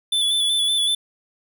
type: tone with vibrato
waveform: square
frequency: 3472 Hz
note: A7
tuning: 24 cents flat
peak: -18 dBFS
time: 0.12-0.95 s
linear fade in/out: 5 ms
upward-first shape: square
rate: 5.3 Hz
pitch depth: 27 cents each way
effects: none